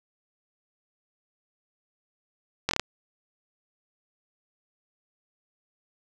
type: slowing click train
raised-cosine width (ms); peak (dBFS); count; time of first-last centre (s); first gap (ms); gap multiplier
0.2; -6; 5; 2.69-2.796; 21; 1.16
effects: none